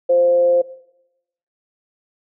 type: tone with frequency modulation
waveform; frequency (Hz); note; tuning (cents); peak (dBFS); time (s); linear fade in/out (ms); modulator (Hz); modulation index
sine; 523.3; C5; 0; -11; 0.09-0.62; 10; 175; 0.23
effects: noise-tail reverb RT60 0.9 s tail -20 dB re dry